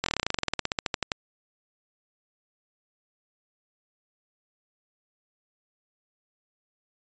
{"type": "slowing click train", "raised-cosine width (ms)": 0.2, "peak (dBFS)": -8, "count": 23, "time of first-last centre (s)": [0.04, 1.118], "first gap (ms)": 22, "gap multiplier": 1.07, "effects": ["resampled to 16000 Hz"]}